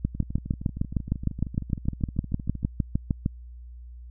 two click trains, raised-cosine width 5 ms, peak -22 / -11 dBFS, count 33 / 22, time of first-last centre 0.15-2.631 / 0.05-3.261 s, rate 12.9 / 6.54 Hz, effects added 60 Hz sine -40 dBFS peak until 4.1 s

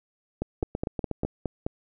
two click trains, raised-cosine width 2 ms, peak -15 / -14 dBFS, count 6 / 7, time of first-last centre 0.63-1.234 / 0.42-1.665 s, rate 8.28 / 4.82 Hz, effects none

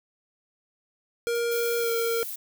square tone with pitch glide, 470 to 461.9 Hz, A#4 to A#4, +14 to -16 cents, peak -25 dBFS, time 1.27-2.23 s, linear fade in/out 0 ms, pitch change -30 cents, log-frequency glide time 1.79-1.91 s
violet noise with exponential decay, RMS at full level -39 dBFS, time 1.35-1.58 s, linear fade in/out 5 ms, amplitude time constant 50 ms
violet noise, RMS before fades -35 dBFS, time 1.51-2.36 s, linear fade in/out 10 ms
effects none

